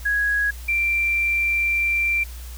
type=tone pair in turn; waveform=sine; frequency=1661.2 / 2357 Hz; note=G#6 / D7; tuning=0 / +6 cents; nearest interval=tritone; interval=606 cents; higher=second; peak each=-18 dBFS; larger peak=neither; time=0.05-0.51 / 0.68-2.24 s; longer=second; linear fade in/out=10 ms; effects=added 60 Hz sine -33 dBFS peak until 2.57 s + white hiss -44 dBFS RMS until 2.57 s